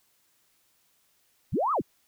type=linear two-way sweep; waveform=sine; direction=up then down; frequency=41.29 to 1310 to 41.29 Hz; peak=-23 dBFS; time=1.52-1.82 s; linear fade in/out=20 ms; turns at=1.72 s; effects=white hiss -68 dBFS RMS until 2.07 s